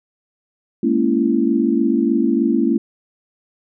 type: chord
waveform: sine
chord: A# half-diminished seventh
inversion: third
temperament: just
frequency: 209.8 / 233.1 / 279.7 / 335.6 Hz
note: G#3 / A#3 / C#4 / E4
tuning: +18 / 0 / +16 / +31 cents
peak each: -22 / -18 / -19 / -19 dBFS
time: 0.83-2.78 s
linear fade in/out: 5 ms
effects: none